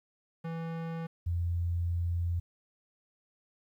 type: tone pair in turn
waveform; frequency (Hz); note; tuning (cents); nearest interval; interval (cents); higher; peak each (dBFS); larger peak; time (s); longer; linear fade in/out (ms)
square / sine; 164.81 / 86.13; E3 / F2; 0 / -23; major seventh; 1123; first; -35 / -28; second; 0.44-1.07 / 1.26-2.4; second; 10
effects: low-pass 2000 Hz 12 dB/octave + 11-bit